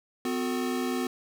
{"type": "tone cluster", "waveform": "square", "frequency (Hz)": [254.1, 364.4, 444.3], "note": ["B3", "F#4", "A4"], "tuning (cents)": [49, -26, 17], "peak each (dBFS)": [-30, -33, -38], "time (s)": [0.25, 1.07], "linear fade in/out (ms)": 2, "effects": []}